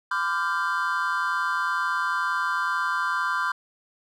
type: chord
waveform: triangle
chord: G dominant seventh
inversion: first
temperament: equal with one note detuned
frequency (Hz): 1012.6 / 1174.7 / 1396.9 / 1568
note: B5 / D6 / F6 / G6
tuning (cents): +43 / 0 / 0 / 0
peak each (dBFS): -27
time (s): 0.11-3.52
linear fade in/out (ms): 5
effects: none